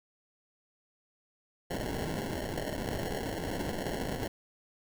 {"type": "noise with sample-and-hold", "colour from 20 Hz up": "blue", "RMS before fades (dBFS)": -35, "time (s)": [1.7, 4.28], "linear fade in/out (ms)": 10, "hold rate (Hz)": 1225, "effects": []}